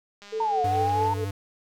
click train, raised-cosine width 0.2 ms, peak -29 dBFS, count 175, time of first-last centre 0.22-1.077 s, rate 203 Hz
sine tone with tremolo, 440 Hz, A4, in tune, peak -25 dBFS, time 0.32-1.25 s, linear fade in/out 10 ms, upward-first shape triangle, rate 4.6 Hz, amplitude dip 95%
sine exponential two-way sweep, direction down then up, 931 to 715 to 908 Hz, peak -22 dBFS, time 0.4-1.14 s, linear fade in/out 5 ms, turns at 0.63 s
square tone with vibrato, 98 Hz, G2, in tune, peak -29 dBFS, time 0.64-1.31 s, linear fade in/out 5 ms, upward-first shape triangle, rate 13 Hz, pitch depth 30 cents each way
effects none

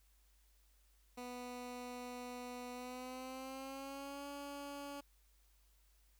15% pulse tone with pitch glide, 246.9 to 283.6 Hz, B3 to C#4, 0 to +40 cents, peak -39 dBFS, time 1.17-5.01 s, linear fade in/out 10 ms, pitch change +240 cents, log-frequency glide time 2.73-4.27 s, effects added 50 Hz sine -68 dBFS peak until 6.19 s + white hiss -75 dBFS RMS until 6.19 s

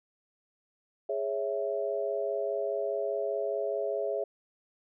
sine chord, C# minor, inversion second, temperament equal, 415.3 / 554.4 / 659.3 Hz, G#4 / C#5 / E5, 0 / 0 / 0 cents, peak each -33 dBFS, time 1.09-4.24 s, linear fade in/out 5 ms, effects none

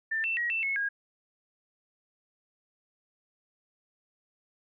sine tone with pitch steps, 1785 / 2678 / 1902 / 2670 / 2188 / 1633 Hz, A6 / E7 / A#6 / E7 / C#7 / G#6, +24 / +27 / +34 / +22 / -23 / -30 cents, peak -27 dBFS, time 0.11-0.89 s, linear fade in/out 10 ms, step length 130 ms, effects none

